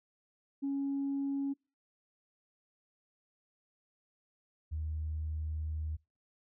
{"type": "tone pair in turn", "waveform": "sine", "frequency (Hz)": [277.2, 77.79], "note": ["C#4", "D#2"], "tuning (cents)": [0, 0], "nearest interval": "octave + minor seventh", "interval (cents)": 2200, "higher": "first", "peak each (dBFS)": [-30, -33], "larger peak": "first", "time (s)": [[0.62, 1.54], [4.71, 5.97]], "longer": "second", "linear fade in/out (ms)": 20, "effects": ["noise-tail reverb RT60 0.3 s tail -26 dB re dry", "tanh soft clip ceiling -28 dBFS"]}